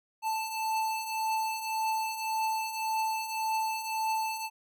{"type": "beating tone pair", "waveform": "square", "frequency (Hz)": [880, 881.8], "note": ["A5", "A5"], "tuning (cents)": [0, 4], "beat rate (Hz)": 1.8, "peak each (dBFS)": [-37, -31], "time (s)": [0.22, 4.5], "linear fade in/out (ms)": 50, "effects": []}